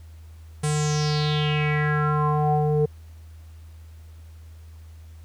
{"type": "tone with low-pass filter sweep", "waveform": "square", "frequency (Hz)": 150.3, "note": "D3", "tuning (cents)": 40, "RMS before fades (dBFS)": -22, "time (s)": [0.63, 2.86], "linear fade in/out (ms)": 10, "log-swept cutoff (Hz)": [9100, 480], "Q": 5.6, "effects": ["added 80 Hz sine -41 dBFS peak until 5.24 s", "pink hiss -59 dBFS RMS until 5.24 s"]}